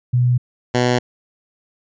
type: tone pair in turn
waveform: sine / 10% pulse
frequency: 123.47 / 123.47 Hz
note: B2 / B2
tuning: 0 / 0 cents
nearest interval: unison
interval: 0 cents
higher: neither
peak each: -12 / -6 dBFS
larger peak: second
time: 0.13-0.38 / 0.74-0.99 s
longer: neither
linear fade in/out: 10 ms
effects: resampled to 16000 Hz